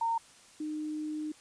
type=tone pair in turn; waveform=sine; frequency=917 / 305.7 Hz; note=A#5 / D#4; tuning=-29 / -30 cents; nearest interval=octave + perfect fifth; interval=1901 cents; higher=first; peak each=-27 / -33 dBFS; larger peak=first; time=0.01-0.18 / 0.6-1.32 s; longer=second; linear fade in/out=5 ms; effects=white hiss -57 dBFS RMS until 1.4 s + resampled to 22050 Hz